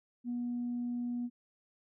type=tone; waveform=sine; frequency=242.1 Hz; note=B3; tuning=34 cents flat; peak=-32 dBFS; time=0.24-1.3 s; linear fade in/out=50 ms; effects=tanh soft clip ceiling -29 dBFS